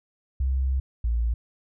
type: tone pair in turn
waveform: sine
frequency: 65.8 / 57.81 Hz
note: C2 / A#1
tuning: +10 / -14 cents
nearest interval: major second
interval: 224 cents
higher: first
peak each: -21 dBFS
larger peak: neither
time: 0.4-0.8 / 1.04-1.34 s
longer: first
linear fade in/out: 5 ms
effects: none